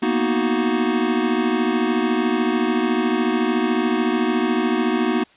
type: chord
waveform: square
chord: B major seventh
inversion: third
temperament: equal with one note detuned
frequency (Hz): 233.1 / 246.9 / 313.7 / 370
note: A#3 / B3 / D#4 / F#4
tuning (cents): 0 / 0 / +14 / 0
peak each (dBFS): -24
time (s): 0.02-5.24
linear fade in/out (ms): 10
effects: white hiss -53 dBFS RMS until 5.36 s + resampled to 8000 Hz